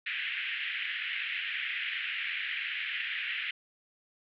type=band-pass noise; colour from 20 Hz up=pink; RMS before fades=-35 dBFS; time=0.06-3.51 s; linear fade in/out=5 ms; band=1700 to 3100 Hz; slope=48 dB/octave; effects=none